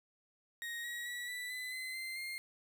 35% pulse tone with pitch steps, 1874 / 1906.8 / 1940.1 / 1974 / 2009 / 2044 / 2079 / 2116 Hz, A#6 / A#6 / B6 / B6 / B6 / C7 / C7 / C7, +9 / +39 / -31 / -1 / +29 / -41 / -12 / +19 cents, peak -38 dBFS, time 0.62-2.38 s, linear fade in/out 0 ms, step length 220 ms, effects none

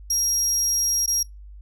35% pulse tone with dropouts, 5630 Hz, F8, 13 cents sharp, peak -17 dBFS, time 0.1-1.23 s, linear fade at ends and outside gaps 5 ms, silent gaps 1.061-1.076 s, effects noise-tail reverb RT60 0.2 s tail -26 dB re dry + added 50 Hz sine -39 dBFS peak until 1.61 s

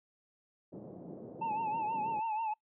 pink band-pass noise, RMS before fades -47 dBFS, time 0.72-2.2 s, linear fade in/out 10 ms, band 150 to 560 Hz, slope 24 dB/octave
triangle tone with vibrato, 880 Hz, A5, in tune, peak -30 dBFS, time 1.41-2.54 s, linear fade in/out 10 ms, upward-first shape triangle, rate 6.2 Hz, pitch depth 87 cents each way
effects noise-tail reverb RT60 0.1 s tail -23 dB re dry + resampled to 8000 Hz

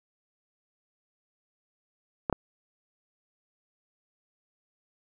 clicks, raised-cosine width 1 ms, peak -12 dBFS, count 2, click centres 2.298 / 2.327 s, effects none

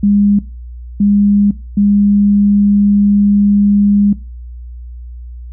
sine tone bursts at uneven times, 203.3 Hz, G#3, 37 cents flat, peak -7 dBFS, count 3, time 0.03-0.39 / 1-1.51 / 1.77-4.13 s, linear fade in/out 5 ms, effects noise-tail reverb RT60 0.3 s tail -19 dB re dry + added 60 Hz sine -26 dBFS peak until 5.52 s

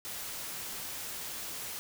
white noise, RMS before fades -40 dBFS, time 0.05-1.79 s, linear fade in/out 0 ms, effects none

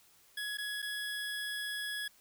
25% pulse tone with dropouts, 1678 Hz, G#6, 17 cents sharp, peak -32 dBFS, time 0.37-2.08 s, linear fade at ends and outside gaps 5 ms, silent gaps 0.573-0.583 / 0.82-0.825 s, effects white hiss -64 dBFS RMS until 2.2 s

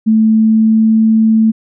sine tone with pitch glide, 219.8 to 221.2 Hz, A3 to A3, -2 to +9 cents, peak -6 dBFS, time 0.06-1.52 s, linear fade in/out 20 ms, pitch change +11 cents, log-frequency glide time 0.29-0.99 s, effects none

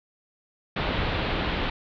pink low-pass noise, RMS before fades -27 dBFS, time 0.76-1.7 s, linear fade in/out 5 ms, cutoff 4000 Hz, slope 48 dB/octave, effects none

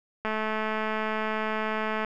click train, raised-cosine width 0.5 ms, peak -15 dBFS, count 391, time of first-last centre 0.25-2.047 s, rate 217 Hz, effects none

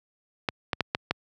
clicks, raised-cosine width 0.3 ms, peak -8 dBFS, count 5, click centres 0.488 / 0.732 / 0.807 / 0.949 / 1.11 s, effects high-pass 80 Hz 12 dB/octave

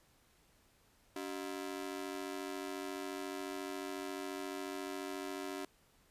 sawtooth ring-modulated tone, 333.1 Hz, E4, 18 cents sharp, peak -33 dBFS, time 1.16-5.65 s, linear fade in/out 2 ms, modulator 47.1 Hz, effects pink hiss -69 dBFS RMS until 6.1 s + resampled to 32000 Hz

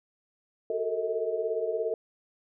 sine tone cluster, 374.9 / 438.4 / 455.5 / 638 Hz, F#4 / A4 / A#4 / D#5, +23 / -6 / -40 / +43 cents, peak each -38 / -33 / -30 / -33 dBFS, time 0.7-1.94 s, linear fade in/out 2 ms, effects none

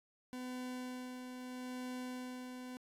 40% pulse tone with tremolo, 252 Hz, B3, 35 cents sharp, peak -40 dBFS, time 0.33-2.77 s, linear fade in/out 0 ms, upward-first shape sine, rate 0.78 Hz, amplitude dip 40%, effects resampled to 32000 Hz + 12-bit

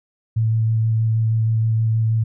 sine tone with vibrato, 111.7 Hz, A2, 27 cents sharp, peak -15 dBFS, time 0.36-2.24 s, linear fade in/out 10 ms, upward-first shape square, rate 6.3 Hz, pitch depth 9 cents each way, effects none

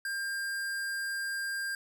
square tone, 1599 Hz, G6, 34 cents sharp, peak -33 dBFS, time 0.05-1.75 s, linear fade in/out 2 ms, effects none

